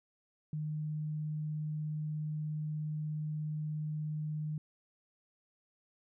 sine tone, 152.8 Hz, D#3, 31 cents flat, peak -34 dBFS, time 0.53-4.58 s, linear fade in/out 2 ms, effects none

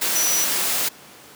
sine tone in noise, 5900 Hz, F#8, 6 cents flat, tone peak -20 dBFS, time 0.15-0.45 s, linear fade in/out 10 ms, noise white, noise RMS -22 dBFS, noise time 0.01-0.89 s, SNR -1 dB, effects pink hiss -44 dBFS RMS until 1.35 s + high-pass 200 Hz 12 dB/octave

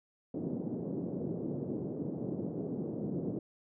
pink band-pass noise, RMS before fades -37 dBFS, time 0.34-3.39 s, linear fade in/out 5 ms, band 150 to 450 Hz, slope 24 dB/octave, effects none

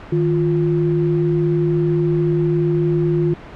sine tone pair together, 155.36 / 349.2 Hz, D#3 / F4, -2 / 0 cents, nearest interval octave + major second, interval 1402 cents, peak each -17 dBFS, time 0.12-3.34 s, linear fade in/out 5 ms, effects pink hiss -36 dBFS RMS until 3.55 s + low-pass 2000 Hz 12 dB/octave

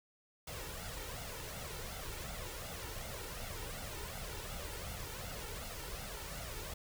pink noise with flanger, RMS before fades -44 dBFS, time 0.47-6.74 s, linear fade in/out 5 ms, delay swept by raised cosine 1.4 to 2.24 ms, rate 2.7 Hz, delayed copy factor +0.65, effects none

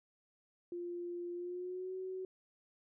sine tone with pitch glide, 349.2 to 374.3 Hz, F4 to F#4, 0 to +20 cents, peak -39 dBFS, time 0.72-2.25 s, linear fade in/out 2 ms, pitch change +120 cents, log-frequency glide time 1.34-1.94 s, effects none

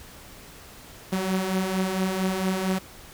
sawtooth beating tone pair, 185 / 189.4 Hz, F#3 / F#3, 0 / +41 cents, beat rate 4.4 Hz, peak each -26 / -21 dBFS, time 1.12-2.79 s, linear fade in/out 10 ms, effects pink hiss -46 dBFS RMS until 3.13 s

